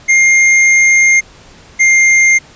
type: tone pair in turn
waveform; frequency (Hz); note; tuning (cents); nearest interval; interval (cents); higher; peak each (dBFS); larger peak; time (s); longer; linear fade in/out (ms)
square; 2118 / 2110; C7 / C7; +21 / +14; unison; 7; first; -6; neither; 0.08-1.21 / 1.79-2.39; first; 20
effects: pink hiss -40 dBFS RMS until 2.55 s + resampled to 16000 Hz